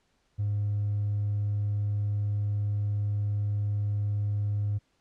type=tone with hard clipping; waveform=sine; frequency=102.9 Hz; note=G#2; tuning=16 cents flat; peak=-26 dBFS; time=0.38-4.79 s; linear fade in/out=20 ms; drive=1 dB; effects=pink hiss -71 dBFS RMS until 5 s + low-pass 7000 Hz 12 dB/octave